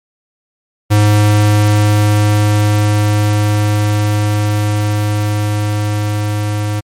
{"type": "tone with level ramp", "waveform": "square", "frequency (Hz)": 104.7, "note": "G#2", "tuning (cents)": 15, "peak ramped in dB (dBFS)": [-7, -15], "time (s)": [0.9, 6.81], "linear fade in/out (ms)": 20, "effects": ["MP3 64 kbps"]}